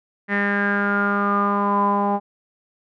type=tone with low-pass filter sweep; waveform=sawtooth; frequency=202.2 Hz; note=G#3; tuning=46 cents flat; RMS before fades=-20 dBFS; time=0.28-2.2 s; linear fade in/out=50 ms; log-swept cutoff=1900 to 870 Hz; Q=9.6; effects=none